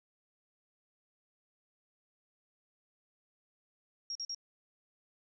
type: tone bursts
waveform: sine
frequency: 5588 Hz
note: F8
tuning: in tune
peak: -36 dBFS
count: 3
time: 4.1-4.347 s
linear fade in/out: 2 ms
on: 53 ms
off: 44 ms
effects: none